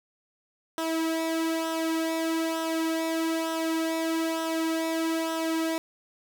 sawtooth tone with flanger, 325 Hz, E4, 24 cents flat, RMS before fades -28 dBFS, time 0.78-5.78 s, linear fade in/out 0 ms, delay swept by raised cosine 0.43 to 2.43 ms, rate 1.1 Hz, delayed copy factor -0.65, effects none

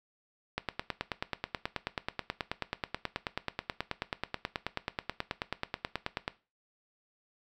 click train, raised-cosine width 0.3 ms, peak -15 dBFS, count 54, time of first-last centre 0.58-6.279 s, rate 9.3 Hz, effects noise-tail reverb RT60 0.3 s tail -17 dB re dry

